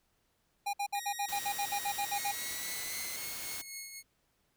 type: tone bursts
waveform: square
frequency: 810 Hz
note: G#5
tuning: 43 cents flat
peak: -32 dBFS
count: 13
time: 0.66-2.318 s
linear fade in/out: 10 ms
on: 74 ms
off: 58 ms
type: tone with pitch glide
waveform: 10% pulse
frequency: 1887 to 2046 Hz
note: A#6 to C7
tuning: +21 to -39 cents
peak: -32 dBFS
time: 0.95-3.16 s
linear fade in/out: 0 ms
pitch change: +140 cents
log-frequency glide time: 2.21-3.05 s
type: noise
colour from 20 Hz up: white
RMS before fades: -42 dBFS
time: 1.28-3.62 s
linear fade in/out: 10 ms
type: tone with tremolo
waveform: 10% pulse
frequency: 2178 Hz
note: C#7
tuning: 31 cents flat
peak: -31 dBFS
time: 2.13-4.03 s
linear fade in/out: 50 ms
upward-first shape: triangle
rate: 3.8 Hz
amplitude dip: 55%
effects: pink hiss -75 dBFS RMS until 4.56 s